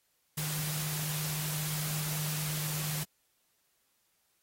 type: tone in noise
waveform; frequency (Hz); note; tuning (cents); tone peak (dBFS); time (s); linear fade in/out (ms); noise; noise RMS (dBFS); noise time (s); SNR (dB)
sine; 152.9; D#3; -30; -35; 0.37-3.04; 10; white; -37; 0.37-3.04; -1
effects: white hiss -74 dBFS RMS until 4.42 s + AAC 48 kbps